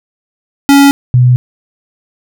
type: tone pair in turn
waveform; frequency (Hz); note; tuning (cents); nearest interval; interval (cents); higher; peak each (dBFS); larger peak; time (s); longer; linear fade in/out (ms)
square / sine; 280 / 124.73; C#4 / B2; +18 / +18; octave + major second; 1400; first; -3; neither; 0.69-0.91 / 1.14-1.36; neither; 0
effects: none